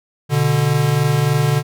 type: tone pair together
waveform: square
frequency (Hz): 123.47 / 146.83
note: B2 / D3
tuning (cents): 0 / 0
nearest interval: minor third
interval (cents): 300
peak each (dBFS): -19 / -16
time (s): 0.29-1.63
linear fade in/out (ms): 50
effects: none